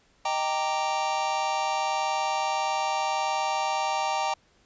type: chord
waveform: square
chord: Eb major seventh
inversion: none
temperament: equal with one note detuned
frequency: 622.3 / 784 / 924.8 / 1174.7 Hz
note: Eb5 / G5 / Bb5 / D6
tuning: 0 / 0 / -14 / 0 cents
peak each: -35 / -29 / -30 / -35 dBFS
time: 0.25-4.34 s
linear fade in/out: 5 ms
effects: pink hiss -63 dBFS RMS until 4.65 s + resampled to 16000 Hz